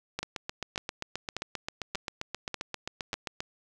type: two click trains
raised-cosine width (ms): 0.2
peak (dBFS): -16 / -15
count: 25 / 6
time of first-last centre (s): 0.23-3.405 / 0.19-3.131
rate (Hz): 7.56 / 1.7
effects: none